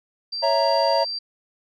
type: tone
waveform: sine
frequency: 4699 Hz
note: D8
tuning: in tune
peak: -26 dBFS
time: 0.32-1.19 s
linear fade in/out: 10 ms
type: chord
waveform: triangle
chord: A# diminished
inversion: first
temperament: equal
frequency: 554.4 / 659.3 / 932.3 Hz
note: C#5 / E5 / A#5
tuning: 0 / 0 / 0 cents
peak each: -20 dBFS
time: 0.42-1.05 s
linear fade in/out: 20 ms
effects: none